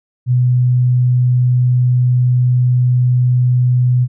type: tone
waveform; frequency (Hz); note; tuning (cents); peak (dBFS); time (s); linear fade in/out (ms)
sine; 124.7; B2; +17; -9; 0.26-4.08; 50
effects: none